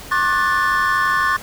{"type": "chord", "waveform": "triangle", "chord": "D major seventh", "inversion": "third", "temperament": "equal with one note detuned", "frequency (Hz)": [1082.8, 1174.7, 1480, 1760], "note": ["C#6", "D6", "F#6", "A6"], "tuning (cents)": [-41, 0, 0, 0], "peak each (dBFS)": [-17, -20, -21, -17], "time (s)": [0.11, 1.37], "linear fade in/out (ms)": 10, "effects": ["tanh soft clip ceiling -5 dBFS", "pink hiss -36 dBFS RMS until 1.42 s"]}